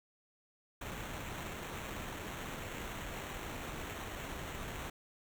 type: noise with sample-and-hold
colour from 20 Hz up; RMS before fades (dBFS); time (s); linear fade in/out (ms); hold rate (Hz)
pink; -43; 0.81-4.9; 5; 4900
effects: none